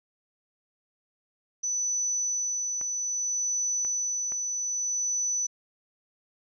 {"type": "tone with tremolo", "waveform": "sine", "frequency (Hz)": 5980, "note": "F#8", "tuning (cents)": 17, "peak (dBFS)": -25, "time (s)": [1.63, 5.47], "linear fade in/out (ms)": 10, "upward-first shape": "sine", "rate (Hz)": 0.62, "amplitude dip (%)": 30}
{"type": "clicks", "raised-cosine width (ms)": 0.5, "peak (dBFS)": -29, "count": 3, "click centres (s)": [2.813, 3.849, 4.321]}
{"effects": []}